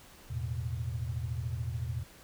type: chord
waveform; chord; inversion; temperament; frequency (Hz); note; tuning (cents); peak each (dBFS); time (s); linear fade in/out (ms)
sine; E suspended fourth; none; just; 82.41 / 109.88 / 123.61; E2 / A2 / B2; 0 / -2 / +2; -37 / -37 / -36; 0.3-2.04; 10
effects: pink hiss -55 dBFS RMS until 2.23 s